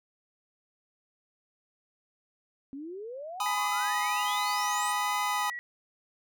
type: exponential sweep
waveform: sine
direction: up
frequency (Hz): 264.2 to 8870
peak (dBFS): -37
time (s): 2.73-4.92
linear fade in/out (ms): 0
type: chord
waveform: square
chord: G# minor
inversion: none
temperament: just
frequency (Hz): 830.6 / 996.7 / 1245.9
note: G#5 / B5 / D#6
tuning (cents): 0 / +16 / +2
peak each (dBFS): -33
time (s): 3.4-5.5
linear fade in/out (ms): 2
type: tone with vibrato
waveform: sine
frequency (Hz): 1975.5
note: B6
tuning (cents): 0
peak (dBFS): -35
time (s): 3.46-5.59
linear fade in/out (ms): 0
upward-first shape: sine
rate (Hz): 1.3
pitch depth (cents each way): 42
effects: none